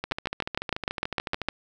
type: two click trains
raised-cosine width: 0.3 ms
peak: -14 / -9 dBFS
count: 21 / 10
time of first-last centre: 0.04-1.489 / 0.12-1.486 s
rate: 13.8 / 6.59 Hz
effects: none